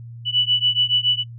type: beating tone pair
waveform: sine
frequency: 2960 / 2967.1 Hz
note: F#7 / F#7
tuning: 0 / +4 cents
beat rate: 7.1 Hz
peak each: -19 / -19 dBFS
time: 0.25-1.24 s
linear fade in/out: 50 ms
effects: noise-tail reverb RT60 0.1 s tail -26 dB re dry + added 117 Hz sine -34 dBFS peak until 1.38 s